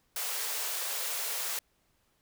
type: high-pass noise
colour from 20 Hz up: white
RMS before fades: -34 dBFS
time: 0.16-1.59 s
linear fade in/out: 2 ms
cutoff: 420 Hz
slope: 48 dB/octave
effects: pink hiss -72 dBFS RMS until 2.21 s